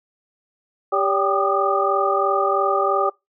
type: tone cluster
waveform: sine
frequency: 394.8 / 572 / 785 / 1191 / 1234 Hz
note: G4 / D5 / G5 / D6 / D#6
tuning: +12 / -46 / +2 / +24 / -15 cents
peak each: -23 dBFS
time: 0.92-3.1 s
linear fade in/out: 10 ms
effects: noise-tail reverb RT60 0.2 s tail -25 dB re dry